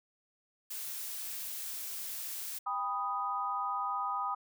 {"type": "noise", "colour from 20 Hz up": "blue", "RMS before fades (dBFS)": -40, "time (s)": [0.7, 2.59], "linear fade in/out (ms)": 10}
{"type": "chord", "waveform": "sine", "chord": "G augmented", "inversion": "none", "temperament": "equal with one note detuned", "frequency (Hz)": [796.8, 987.8, 1244.5], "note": ["G5", "B5", "D#6"], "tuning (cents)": [28, 0, 0], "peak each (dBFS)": [-38, -37, -34], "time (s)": [2.66, 4.35], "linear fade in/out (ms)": 10}
{"effects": []}